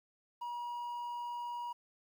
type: tone with quantisation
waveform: triangle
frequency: 959 Hz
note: A#5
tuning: 49 cents sharp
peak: -36 dBFS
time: 0.41-1.73 s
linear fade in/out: 10 ms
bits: 11
effects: none